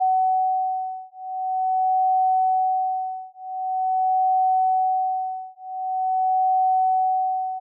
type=beating tone pair; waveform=sine; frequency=750 / 750.45 Hz; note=F#5 / F#5; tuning=+23 / +24 cents; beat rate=0.45 Hz; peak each=-22 dBFS; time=0-7.6 s; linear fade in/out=20 ms; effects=none